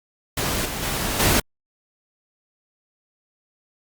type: noise with level steps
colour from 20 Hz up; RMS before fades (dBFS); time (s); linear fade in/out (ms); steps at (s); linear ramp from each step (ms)
pink; -24 / -29 / -25 / -18; 0.37-1.4; 5; 0.65 / 0.82 / 1.19; 10
effects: Opus 48 kbps